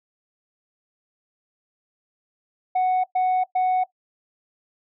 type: tone bursts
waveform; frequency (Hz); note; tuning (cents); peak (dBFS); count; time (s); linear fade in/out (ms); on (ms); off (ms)
sine; 740; F#5; 0; -15; 3; 2.75-3.84; 10; 290; 110
effects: noise-tail reverb RT60 0.1 s tail -18 dB re dry + tanh soft clip ceiling -17 dBFS